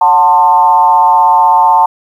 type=tone with frequency modulation; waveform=sine; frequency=892 Hz; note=A5; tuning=23 cents sharp; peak=-4 dBFS; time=0.01-1.86 s; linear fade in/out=5 ms; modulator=161 Hz; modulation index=0.77; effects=7-bit